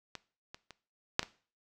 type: clicks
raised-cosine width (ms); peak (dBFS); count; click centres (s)
0.2; -23 / -27 / -30 / -7 / -20; 5; 0.153 / 0.545 / 0.707 / 1.194 / 1.23
effects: noise-tail reverb RT60 0.4 s tail -19 dB re dry